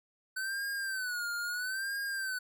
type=tone with vibrato; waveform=square; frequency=1512 Hz; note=F#6; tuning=37 cents sharp; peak=-34 dBFS; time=0.36-2.39 s; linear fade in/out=10 ms; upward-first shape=sine; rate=0.76 Hz; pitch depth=120 cents each way; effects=none